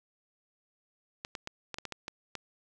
clicks, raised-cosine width 0.2 ms, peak -20 dBFS, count 9, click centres 1.249 / 1.352 / 1.474 / 1.743 / 1.785 / 1.853 / 1.923 / 2.081 / 2.353 s, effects none

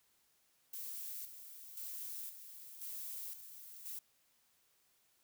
violet noise with tremolo, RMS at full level -45 dBFS, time 0.73-3.99 s, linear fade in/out 5 ms, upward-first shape square, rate 0.96 Hz, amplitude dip 60%, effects white hiss -74 dBFS RMS until 5.23 s

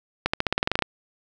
accelerating click train, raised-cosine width 0.3 ms, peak -5 dBFS, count 12, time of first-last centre 0.26-0.823 s, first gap 75 ms, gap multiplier 0.92, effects none

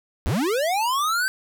square linear sweep, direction up, 49 to 1568 Hz, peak -21 dBFS, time 0.26-1.28 s, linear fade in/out 0 ms, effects none

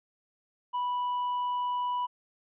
triangle tone, 985 Hz, B5, 5 cents flat, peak -26 dBFS, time 0.73-2.07 s, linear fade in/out 20 ms, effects resampled to 8000 Hz

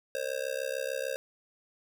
square tone with amplitude modulation, 534 Hz, C5, 35 cents sharp, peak -28 dBFS, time 0.15-1.16 s, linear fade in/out 0 ms, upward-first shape sine, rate 66.7 Hz, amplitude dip 100%, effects none

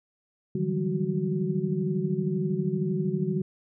sine tone cluster, 149 / 163.6 / 185.6 / 198.3 / 371.6 Hz, D3 / E3 / F#3 / G3 / F#4, +25 / -13 / +6 / +20 / +7 cents, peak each -31 dBFS, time 0.55-3.42 s, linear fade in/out 5 ms, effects none

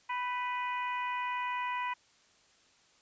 harmonic tone with a mistuned harmonic, 493.9 Hz, B4, in tune, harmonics 2 / 3 / 4 / 5 / 6, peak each -33 / -46 / -40 / -42 / -50 dBFS, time 0.09-1.94 s, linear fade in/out 10 ms, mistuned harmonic 3, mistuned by +38 cents, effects white hiss -65 dBFS RMS until 3.01 s + resampled to 16000 Hz

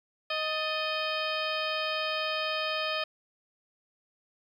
harmonic tone with a mistuned harmonic, 624 Hz, D#5, 5 cents sharp, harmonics 1 / 2 / 3 / 4 / 5 / 6 / 7 / 8, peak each -34 / -35 / -39 / -35 / -36 / -42 / -43 / -41 dBFS, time 0.3-3.04 s, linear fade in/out 5 ms, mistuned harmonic 3, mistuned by -95 cents, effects 10-bit

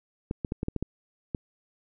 clicks, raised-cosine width 3 ms, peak -16 dBFS, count 8, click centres 0.311 / 0.448 / 0.521 / 0.631 / 0.684 / 0.763 / 0.826 / 1.348 s, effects none

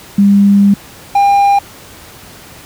sine / triangle tone pair in turn, 200.5 / 802 Hz, G3 / G5, +39 / +39 cents, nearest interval 2 octaves, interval 2400 cents, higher second, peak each -4 dBFS, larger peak neither, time 0.18-0.74 / 1.15-1.59 s, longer first, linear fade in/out 5 ms, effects pink hiss -35 dBFS RMS until 2.65 s + high-pass 60 Hz 12 dB/octave

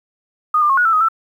sine tone with pitch steps, 1234 / 1195 / 1085 / 1455 / 1329 / 1256 / 1329 Hz, D#6 / D6 / C#6 / F#6 / E6 / D#6 / E6, -15 / +30 / -37 / -29 / +14 / +16 / +14 cents, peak -11 dBFS, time 0.54-1.086 s, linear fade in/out 5 ms, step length 78 ms, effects 8-bit

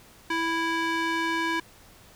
square tone with band-pass filter, 329.6 Hz, E4, in tune, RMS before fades -27 dBFS, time 0.3-1.6 s, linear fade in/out 5 ms, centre 1700 Hz, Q 0.99, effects pink hiss -53 dBFS RMS until 2.15 s

